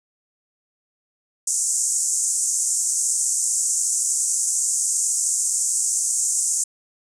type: band-pass noise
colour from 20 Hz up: white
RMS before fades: -22 dBFS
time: 1.47-6.64 s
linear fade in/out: 5 ms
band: 6500 to 8700 Hz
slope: 48 dB/octave
effects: none